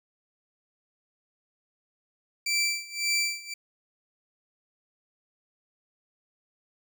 20% pulse tone with tremolo, 2336 Hz, D7, 10 cents flat, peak -18 dBFS, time 2.46-3.54 s, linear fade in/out 5 ms, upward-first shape sine, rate 1.8 Hz, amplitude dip 90%, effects none

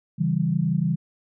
sine chord, C# diminished, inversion none, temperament equal, 138.59 / 164.81 / 196 Hz, C#3 / E3 / G3, 0 / 0 / 0 cents, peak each -26 / -22 / -26 dBFS, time 0.18-0.96 s, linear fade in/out 20 ms, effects none

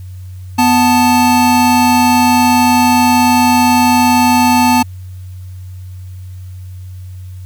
square tone pair together, 247.1 / 880 Hz, B3 / A5, +1 / 0 cents, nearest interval octave + minor seventh, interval 2199 cents, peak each -11 dBFS, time 0.58-4.83 s, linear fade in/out 10 ms, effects added 92 Hz sine -26 dBFS peak until 7.45 s + white hiss -50 dBFS RMS until 7.45 s

